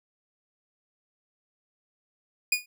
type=tone with exponential decay; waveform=sawtooth; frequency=2455 Hz; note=D#7; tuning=24 cents flat; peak=-16 dBFS; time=2.52-2.66 s; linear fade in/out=5 ms; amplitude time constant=30 ms; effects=none